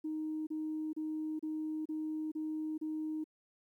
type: tone bursts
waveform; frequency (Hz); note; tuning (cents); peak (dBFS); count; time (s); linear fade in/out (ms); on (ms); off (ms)
sine; 311.1; D#4; 0; -34; 7; 0.04-3.242; 10; 430; 32
effects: tanh soft clip ceiling -30 dBFS + 12-bit